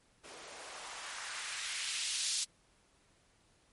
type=noise with band-pass filter sweep; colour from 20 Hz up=blue; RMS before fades=-40 dBFS; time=0.23-2.45 s; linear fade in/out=20 ms; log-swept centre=390 to 4900 Hz; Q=1.2; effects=pink hiss -69 dBFS RMS until 3.72 s + MP3 48 kbps